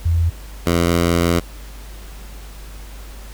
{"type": "tone pair in turn", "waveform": ["sine", "10% pulse"], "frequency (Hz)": [83.8, 85.56], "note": ["E2", "F2"], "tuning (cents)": [29, -35], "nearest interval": "unison", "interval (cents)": 36, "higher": "second", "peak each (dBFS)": [-13, -6], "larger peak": "second", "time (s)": [[0.05, 0.3], [0.66, 1.4]], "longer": "second", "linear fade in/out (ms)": 10, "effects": ["added 50 Hz sine -33 dBFS peak until 3.33 s", "pink hiss -42 dBFS RMS until 3.33 s"]}